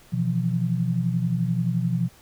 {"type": "tone cluster", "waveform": "sine", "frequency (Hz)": [125.2, 163.3, 174.8], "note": ["B2", "E3", "F3"], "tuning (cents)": [24, -16, 2], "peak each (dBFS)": [-25, -28, -24], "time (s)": [0.12, 2.09], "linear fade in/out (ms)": 20, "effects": ["pink hiss -53 dBFS RMS until 2.21 s"]}